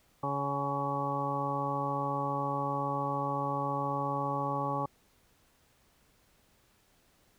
harmonic tone with a mistuned harmonic, 140.4 Hz, C#3, 22 cents sharp, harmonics 1 / 2 / 3 / 4 / 5 / 6 / 7 / 8, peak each -37 / -39 / -42 / -38 / -46 / -35 / -44 / -35 dBFS, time 0.23-4.86 s, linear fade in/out 5 ms, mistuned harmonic 5, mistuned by +110 cents, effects pink hiss -67 dBFS RMS until 7.38 s

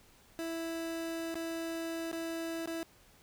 30% pulse tone with dropouts, 329.6 Hz, E4, in tune, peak -33 dBFS, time 0.39-2.83 s, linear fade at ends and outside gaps 0 ms, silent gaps 1.343-1.355 / 2.115-2.129 / 2.659-2.675 s, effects pink hiss -62 dBFS RMS until 3.22 s

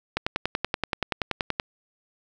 click train, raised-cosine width 0.3 ms, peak -8 dBFS, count 16, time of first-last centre 0.17-1.599 s, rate 10.5 Hz, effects none

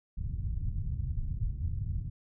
white low-pass noise, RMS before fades -33 dBFS, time 0.17-2.1 s, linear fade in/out 20 ms, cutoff 110 Hz, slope 24 dB/octave, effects none

